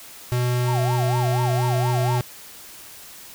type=tone; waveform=square; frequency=123.47 Hz; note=B2; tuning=in tune; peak=-20 dBFS; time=0.32-2.21 s; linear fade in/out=0 ms
type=tone with vibrato; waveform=sine; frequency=778 Hz; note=G5; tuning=13 cents flat; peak=-25 dBFS; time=0.64-2.21 s; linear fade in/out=50 ms; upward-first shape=sine; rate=4.2 Hz; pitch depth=290 cents each way
effects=white hiss -42 dBFS RMS until 3.34 s